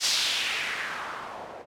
blue noise with low-pass filter sweep, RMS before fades -30 dBFS, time 0-1.66 s, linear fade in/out 50 ms, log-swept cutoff 5300 to 580 Hz, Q 1.9, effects none

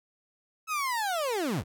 30% pulse linear sweep, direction down, 1310 to 56 Hz, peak -25 dBFS, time 0.67-1.64 s, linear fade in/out 50 ms, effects none

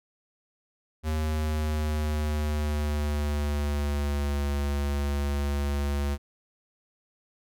square tone with pitch glide, 77.78 to 71.32 Hz, D#2 to C#2, 0 to +50 cents, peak -26 dBFS, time 1.03-6.18 s, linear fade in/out 50 ms, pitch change -150 cents, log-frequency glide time 1.14-4.47 s, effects none

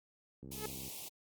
click train, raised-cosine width 3 ms, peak -36 dBFS, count 31, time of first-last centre 0.43-0.879 s, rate 66.8 Hz
sawtooth tone with exponential growth, 428.8 Hz, A4, 45 cents flat, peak -32 dBFS, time 0.5-0.66 s, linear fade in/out 5 ms, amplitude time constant 34 ms
white band-stop noise, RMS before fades -46 dBFS, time 0.51-1.09 s, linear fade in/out 10 ms, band 1000 to 2300 Hz, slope 48 dB/octave
effects high-pass 80 Hz 12 dB/octave + Opus 48 kbps

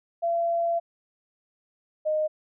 sine tone pair in turn, 679 / 617 Hz, F5 / D#5, -49 / -15 cents, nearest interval major second, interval 166 cents, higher first, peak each -22 dBFS, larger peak neither, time 0.22-0.8 / 2.05-2.28 s, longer first, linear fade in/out 20 ms, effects none

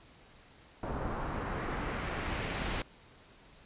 pink noise with low-pass filter sweep, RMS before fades -36 dBFS, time 0.83-2.82 s, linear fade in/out 2 ms, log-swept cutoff 980 to 3200 Hz, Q 1.2, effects pink hiss -58 dBFS RMS until 3.65 s + resampled to 8000 Hz

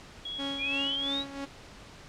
sine tone with vibrato, 3322 Hz, G#7, in tune, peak -34 dBFS, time 0.25-0.96 s, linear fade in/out 5 ms, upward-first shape triangle, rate 3.2 Hz, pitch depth 9 cents each way
sawtooth tone with tremolo, 277.2 Hz, C#4, in tune, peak -29 dBFS, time 0.38-1.46 s, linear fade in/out 20 ms, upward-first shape sine, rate 3 Hz, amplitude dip 65%
sine exponential sweep, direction up, 2349 to 3951 Hz, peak -29 dBFS, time 0.58-1.25 s, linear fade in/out 50 ms
effects pink hiss -49 dBFS RMS until 2.08 s + low-pass 6000 Hz 12 dB/octave

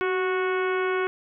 harmonic tone with a mistuned harmonic, 367.8 Hz, F#4, 10 cents flat, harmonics 1 / 2 / 3 / 4 / 5 / 6 / 7 / 8 / 9, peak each -24 / -36 / -31 / -31 / -39 / -35 / -41 / -47 / -48 dBFS, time 0.01-1.07 s, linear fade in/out 0 ms, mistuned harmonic 1, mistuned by +34 cents, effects none

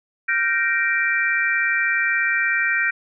sine chord, G minor seventh, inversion third, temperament equal with one note detuned, 1396.9 / 1553.6 / 1864.7 / 2349 Hz, F6 / G6 / Bb6 / D7, 0 / -16 / 0 / 0 cents, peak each -27 / -22 / -22 / -23 dBFS, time 0.28-2.91 s, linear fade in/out 10 ms, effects none

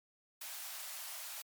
white high-pass noise, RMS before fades -45 dBFS, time 0.41-1.42 s, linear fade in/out 5 ms, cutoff 590 Hz, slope 96 dB/octave, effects MP3 96 kbps

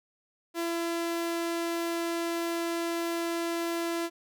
sawtooth tone, 337.3 Hz, E4, 40 cents sharp, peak -25 dBFS, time 0.54-4.1 s, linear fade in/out 50 ms, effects none

